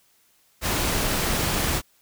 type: noise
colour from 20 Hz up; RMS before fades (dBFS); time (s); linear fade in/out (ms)
pink; -24; 0.61-1.82; 50
effects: white hiss -62 dBFS RMS until 2.01 s